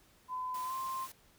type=tone with pitch glide; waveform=sine; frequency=1013 to 1049.9 Hz; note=B5 to C6; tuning=+44 to +6 cents; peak=-35 dBFS; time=0.28-1.08 s; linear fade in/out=50 ms; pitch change=+62 cents; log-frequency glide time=0.64-0.73 s
type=noise; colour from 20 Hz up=white; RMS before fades=-50 dBFS; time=0.54-1.12 s; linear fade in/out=5 ms
effects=pink hiss -65 dBFS RMS until 1.38 s